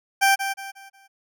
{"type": "tone with echo", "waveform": "20% pulse", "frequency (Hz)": 784, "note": "G5", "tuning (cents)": 0, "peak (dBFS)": -10, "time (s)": [0.21, 0.36], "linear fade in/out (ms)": 20, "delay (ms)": 180, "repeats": 4, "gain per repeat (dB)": -9, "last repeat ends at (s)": 1.08, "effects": []}